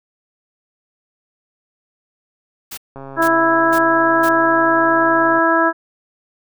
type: noise bursts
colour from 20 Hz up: white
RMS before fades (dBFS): -30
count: 4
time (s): 2.71-4.294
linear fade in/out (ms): 10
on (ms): 66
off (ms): 440
type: click train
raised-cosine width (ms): 1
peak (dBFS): -20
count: 331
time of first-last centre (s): 2.96-5.386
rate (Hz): 136
type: harmonic tone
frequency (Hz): 329.6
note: E4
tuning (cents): 0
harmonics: 1 / 2 / 3 / 4 / 5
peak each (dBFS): -18 / -18 / -18 / -18 / -18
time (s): 3.16-5.73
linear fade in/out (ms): 50
effects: none